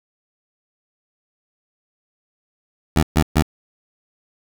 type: tone bursts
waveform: 15% pulse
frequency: 77.9 Hz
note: D#2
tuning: 3 cents sharp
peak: -6 dBFS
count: 3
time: 2.96-3.424 s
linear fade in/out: 5 ms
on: 68 ms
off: 130 ms
effects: none